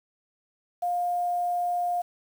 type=tone with quantisation; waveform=sine; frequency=707 Hz; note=F5; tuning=21 cents sharp; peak=-24 dBFS; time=0.82-2.02 s; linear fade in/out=10 ms; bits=8; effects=none